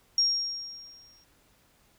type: tone with exponential decay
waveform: sine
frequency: 5580 Hz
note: F8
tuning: 2 cents flat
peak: -19 dBFS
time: 0.18-1.24 s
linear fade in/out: 2 ms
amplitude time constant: 230 ms
effects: pink hiss -64 dBFS RMS until 1.98 s